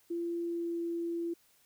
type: tone with pitch glide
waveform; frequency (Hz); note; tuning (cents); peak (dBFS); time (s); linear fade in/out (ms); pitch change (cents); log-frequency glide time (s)
sine; 341.1 to 338.7; F4 to E4; -41 to +47; -32; 0.1-1.34; 10; -12; 0.43-0.78
effects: white hiss -67 dBFS RMS until 1.65 s